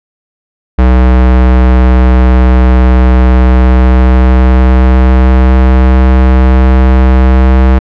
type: tone with pitch glide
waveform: square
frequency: 63 to 64.32 Hz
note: B1 to C2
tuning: +35 to -29 cents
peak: -3 dBFS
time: 0.78-7.79 s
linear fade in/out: 10 ms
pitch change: +36 cents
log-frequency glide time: 3.34-6.1 s
effects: low-pass 2000 Hz 12 dB/octave